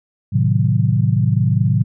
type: chord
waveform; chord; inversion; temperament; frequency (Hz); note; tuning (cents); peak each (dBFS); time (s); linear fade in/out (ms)
sine; A diminished seventh; none; equal; 110 / 130.81 / 155.56 / 185; A2 / C3 / Eb3 / Gb3; 0 / 0 / 0 / 0; -16 / -17 / -20 / -21; 0.32-1.84; 20
effects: none